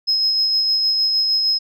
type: tone with tremolo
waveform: sine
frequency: 5130 Hz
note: E8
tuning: 48 cents flat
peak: -13 dBFS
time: 0.07-1.59 s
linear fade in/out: 20 ms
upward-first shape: sine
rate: 6.5 Hz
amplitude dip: 30%
effects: tanh soft clip ceiling -9 dBFS